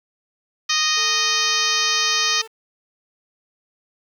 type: harmonic tone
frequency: 620 Hz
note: D#5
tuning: 6 cents flat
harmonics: 2 / 3 / 4 / 5 / 6 / 7 / 8 / 9 / 10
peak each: -26 / -26 / -26 / -26 / -26 / -26 / -26 / -26 / -26 dBFS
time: 0.69-2.42 s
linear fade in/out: 10 ms
type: tone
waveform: sawtooth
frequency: 445.7 Hz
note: A4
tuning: 22 cents sharp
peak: -32 dBFS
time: 0.96-2.48 s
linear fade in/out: 20 ms
effects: 8-bit